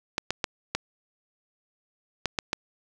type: clicks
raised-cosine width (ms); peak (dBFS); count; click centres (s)
0.2; -8; 7; 0.181 / 0.306 / 0.442 / 0.75 / 2.257 / 2.388 / 2.531
effects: none